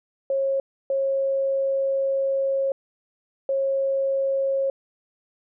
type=tone bursts at uneven times; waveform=sine; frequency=543 Hz; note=C#5; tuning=36 cents flat; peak=-20 dBFS; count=3; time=0.3-0.6 / 0.9-2.72 / 3.49-4.7 s; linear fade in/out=2 ms; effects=none